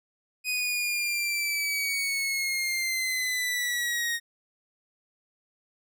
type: linear sweep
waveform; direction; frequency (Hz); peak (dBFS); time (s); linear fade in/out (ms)
sawtooth; down; 2500 to 1861; -23; 0.44-4.2; 50
effects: none